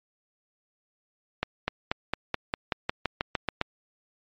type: accelerating click train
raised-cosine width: 0.3 ms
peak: -9 dBFS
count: 13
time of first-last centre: 1.43-3.614 s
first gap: 250 ms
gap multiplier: 0.94
effects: low-pass 4000 Hz 12 dB/octave + MP3 64 kbps